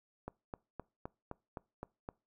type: click train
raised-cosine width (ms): 1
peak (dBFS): -27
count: 8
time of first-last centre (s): 0.28-2.089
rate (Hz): 3.87
effects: noise-tail reverb RT60 0.3 s tail -24 dB re dry

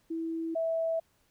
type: tone pair in turn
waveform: sine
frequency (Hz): 327.4 / 654.8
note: E4 / E5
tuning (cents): -12 / -12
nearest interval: octave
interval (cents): 1200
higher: second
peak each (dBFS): -31 / -27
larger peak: second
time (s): 0.1-0.55 / 0.55-1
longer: neither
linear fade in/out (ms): 10
effects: pink hiss -70 dBFS RMS until 1.3 s

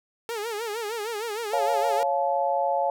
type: tone with vibrato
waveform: sawtooth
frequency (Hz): 440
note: A4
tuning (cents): 0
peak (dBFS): -25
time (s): 0.29-2.03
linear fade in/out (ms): 0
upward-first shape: sine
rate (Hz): 6.5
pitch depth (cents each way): 130
type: chord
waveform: sine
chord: Db augmented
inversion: none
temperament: equal with one note detuned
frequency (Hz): 554.4 / 698.5 / 864.4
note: Db5 / F5 / A5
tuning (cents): 0 / 0 / -31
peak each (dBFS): -26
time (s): 1.53-2.9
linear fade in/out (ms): 2
effects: none

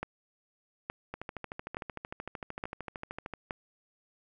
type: two click trains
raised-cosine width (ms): 0.5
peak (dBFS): -23 / -19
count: 30 / 5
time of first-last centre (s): 1.14-3.337 / 0.03-3.508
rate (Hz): 13.2 / 1.15
effects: none

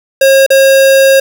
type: tone with dropouts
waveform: square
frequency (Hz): 540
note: C#5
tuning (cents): -45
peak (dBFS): -4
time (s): 0.21-1.2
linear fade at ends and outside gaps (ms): 5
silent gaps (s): 0.464-0.503
effects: none

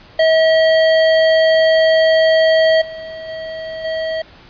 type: tone with level steps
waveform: square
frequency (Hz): 642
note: E5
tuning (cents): -46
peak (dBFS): -10 / -28 / -25 / -19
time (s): 0.19-4.22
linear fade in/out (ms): 5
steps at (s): 2.81 / 3.28 / 3.84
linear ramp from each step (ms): 10
effects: pink hiss -43 dBFS RMS until 4.49 s + resampled to 11025 Hz

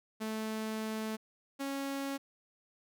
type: tone pair in turn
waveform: sawtooth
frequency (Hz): 218.7 / 275.5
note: A3 / C#4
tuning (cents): -10 / -11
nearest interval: major third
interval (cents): 399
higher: second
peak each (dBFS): -31 / -31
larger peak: neither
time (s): 0.2-1.17 / 1.59-2.18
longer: first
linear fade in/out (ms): 20
effects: none

